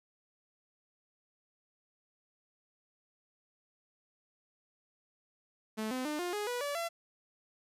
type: tone with pitch steps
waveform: sawtooth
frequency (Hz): 217.8 / 256 / 301 / 353.8 / 415.9 / 488.9 / 574.8 / 675.7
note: A3 / C4 / D4 / F4 / G#4 / B4 / D5 / E5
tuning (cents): -17 / -38 / +43 / +23 / +2 / -18 / -37 / +43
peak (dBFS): -30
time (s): 5.77-6.89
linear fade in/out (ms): 20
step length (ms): 140
effects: resampled to 32000 Hz + 11-bit